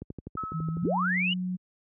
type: click train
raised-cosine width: 3 ms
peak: -24 dBFS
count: 11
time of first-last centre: 0.02-0.853 s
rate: 12 Hz
type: tone with exponential decay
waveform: sine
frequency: 1293 Hz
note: E6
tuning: 34 cents flat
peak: -29 dBFS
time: 0.37-1.25 s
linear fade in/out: 5 ms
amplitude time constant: 190 ms
type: tone with pitch glide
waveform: sine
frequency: 160.7 to 182.48 Hz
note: E3 to F#3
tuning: -44 to -24 cents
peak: -28 dBFS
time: 0.53-1.57 s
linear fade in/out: 20 ms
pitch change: +220 cents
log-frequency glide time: 0.7-0.94 s
type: linear sweep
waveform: sine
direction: up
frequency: 92.5 to 2990 Hz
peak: -25 dBFS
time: 0.82-1.34 s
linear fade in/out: 10 ms
effects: high-pass 60 Hz 12 dB/octave